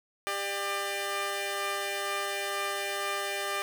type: tone pair together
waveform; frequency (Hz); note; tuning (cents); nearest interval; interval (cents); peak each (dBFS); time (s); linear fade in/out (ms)
10% pulse; 397.7 / 597.6; G4 / D5; +25 / +30; perfect fifth; 705; -25; 0.27-3.62; 0
effects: none